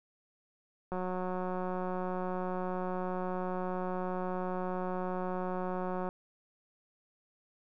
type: click train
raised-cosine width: 1 ms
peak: -23 dBFS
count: 947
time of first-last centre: 0.92-6.089 s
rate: 183 Hz
effects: none